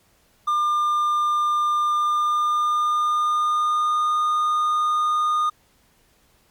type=tone with pitch glide; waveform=triangle; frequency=1200 to 1223.8 Hz; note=D6 to D#6; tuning=+37 to -29 cents; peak=-16 dBFS; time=0.47-5.5 s; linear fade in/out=10 ms; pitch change=+34 cents; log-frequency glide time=1.84-4.18 s; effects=pink hiss -60 dBFS RMS until 6.5 s + MP3 96 kbps